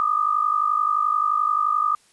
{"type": "tone pair together", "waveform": "sine", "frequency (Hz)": [1193, 1244.5], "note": ["D6", "D#6"], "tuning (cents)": [27, 0], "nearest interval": "minor second", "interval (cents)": 73, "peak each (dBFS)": -21, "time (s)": [0, 1.95], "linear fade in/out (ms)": 0, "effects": ["white hiss -58 dBFS RMS until 2.12 s", "resampled to 24000 Hz"]}